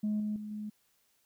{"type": "tone with level steps", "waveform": "sine", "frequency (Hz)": 211.3, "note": "G#3", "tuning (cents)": 30, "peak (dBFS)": [-27, -30, -38, -36], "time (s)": [0.03, 0.7], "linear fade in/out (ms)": 10, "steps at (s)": [0.2, 0.36, 0.51], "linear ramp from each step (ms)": 2, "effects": ["tanh soft clip ceiling -26 dBFS", "white hiss -72 dBFS RMS until 1.25 s"]}